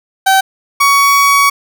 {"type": "tone pair in turn", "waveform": "30% pulse", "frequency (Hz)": [770, 1125.1], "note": ["G5", "C#6"], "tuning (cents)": [-31, 25], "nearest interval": "perfect fifth", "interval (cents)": 656, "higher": "second", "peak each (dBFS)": -4, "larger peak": "neither", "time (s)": [[0.26, 0.41], [0.8, 1.5]], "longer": "second", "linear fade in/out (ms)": 10, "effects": []}